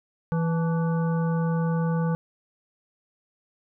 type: harmonic tone with a mistuned harmonic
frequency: 164.81 Hz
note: E3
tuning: in tune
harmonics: 1 / 3 / 5 / 7 / 9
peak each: -22 / -32 / -36 / -39 / -41 dBFS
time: 0.32-2.15 s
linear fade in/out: 0 ms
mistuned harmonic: 5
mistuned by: +93 cents
effects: none